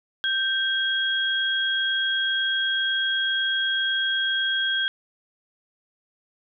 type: tone pair together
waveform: sine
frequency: 1568 / 3286 Hz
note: G6 / G#7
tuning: 0 / -19 cents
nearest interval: octave + minor second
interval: 1281 cents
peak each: -24 dBFS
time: 0.24-4.88 s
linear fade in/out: 0 ms
effects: none